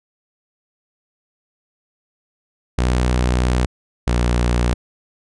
sawtooth tone pair in turn, 61.74 / 59.98 Hz, B1 / B1, 0 / -50 cents, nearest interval minor second, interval 50 cents, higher first, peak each -11 / -11 dBFS, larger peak neither, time 2.78-3.66 / 4.07-4.74 s, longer first, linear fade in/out 5 ms, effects resampled to 22050 Hz

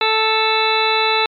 harmonic tone, 440 Hz, A4, in tune, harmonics 1 / 2 / 3 / 4 / 5 / 6 / 8 / 9, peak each -21 / -19 / -22 / -28 / -24 / -21 / -25 / -21 dBFS, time 0.01-1.26 s, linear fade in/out 2 ms, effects MP3 96 kbps

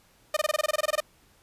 sawtooth tone bursts, 609 Hz, D#5, 37 cents flat, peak -18 dBFS, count 14, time 0.34-1.004 s, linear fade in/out 5 ms, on 27 ms, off 22 ms, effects pink hiss -61 dBFS RMS until 1.42 s + resampled to 32000 Hz

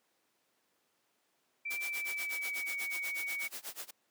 sine tone with pitch glide, 2338 to 2245 Hz, D7 to C#7, -8 to +21 cents, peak -35 dBFS, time 1.65-3.48 s, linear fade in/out 10 ms, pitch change -71 cents, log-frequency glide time 1.84-2.8 s
white noise with tremolo, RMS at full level -41 dBFS, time 1.7-3.91 s, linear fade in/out 10 ms, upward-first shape sine, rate 8.2 Hz, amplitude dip 95%
effects pink hiss -75 dBFS RMS until 4.1 s + high-pass 300 Hz 12 dB/octave

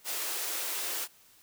white high-pass noise, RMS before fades -34 dBFS, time 0.04-1.08 s, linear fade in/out 50 ms, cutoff 300 Hz, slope 96 dB/octave, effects white hiss -60 dBFS RMS until 1.42 s

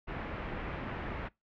pink low-pass noise, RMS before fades -39 dBFS, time 0.07-1.29 s, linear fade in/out 20 ms, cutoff 2400 Hz, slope 24 dB/octave, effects noise-tail reverb RT60 0.2 s tail -23 dB re dry

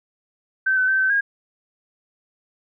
sine tone with pitch steps, 1544 / 1515 / 1549 / 1537 / 1629 Hz, G6 / F#6 / G6 / G6 / G#6, -27 / +40 / -21 / -35 / -34 cents, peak -16 dBFS, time 0.66-1.21 s, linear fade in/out 10 ms, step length 110 ms, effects none

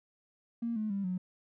triangle tone with pitch steps, 233.1 / 215 / 198.29 / 182.89 Hz, A#3 / A3 / G3 / F#3, 0 / -40 / +20 / -20 cents, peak -27 dBFS, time 0.62-1.18 s, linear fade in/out 10 ms, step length 140 ms, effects tanh soft clip ceiling -29 dBFS

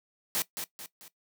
white noise with echo, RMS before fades -29 dBFS, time 0.35-0.42 s, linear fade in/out 0 ms, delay 220 ms, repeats 3, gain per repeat -7 dB, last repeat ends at 1.08 s, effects noise-tail reverb RT60 0.1 s tail -17 dB re dry + high-pass 150 Hz 12 dB/octave

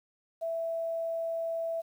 sine tone with quantisation, 661 Hz, E5, 5 cents sharp, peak -30 dBFS, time 0.41-1.82 s, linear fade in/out 20 ms, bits 10, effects none

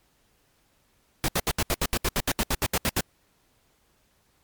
pink noise bursts, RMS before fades -24 dBFS, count 16, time 1.24-3.007 s, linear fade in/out 0 ms, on 42 ms, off 73 ms, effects pink hiss -66 dBFS RMS until 4.43 s + MP3 96 kbps

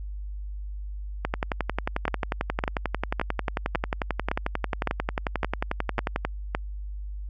two click trains, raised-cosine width 0.5 ms, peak -10 / -9 dBFS, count 57 / 9, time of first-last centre 1.25-6.25 / 2.08-6.549 s, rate 11.2 / 1.79 Hz, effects added 50 Hz sine -32 dBFS peak until 7.29 s

